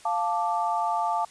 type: chord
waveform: sine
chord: D minor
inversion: first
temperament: equal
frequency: 698.5 / 880 / 1174.7 Hz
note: F5 / A5 / D6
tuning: 0 / 0 / 0 cents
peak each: -28 / -26 / -30 dBFS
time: 0.05-1.25 s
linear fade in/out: 5 ms
effects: white hiss -51 dBFS RMS until 1.3 s + resampled to 22050 Hz